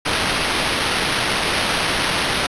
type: noise with sample-and-hold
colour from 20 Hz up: violet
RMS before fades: -20 dBFS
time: 0.05-2.47 s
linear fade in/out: 10 ms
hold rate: 7350 Hz
effects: resampled to 24000 Hz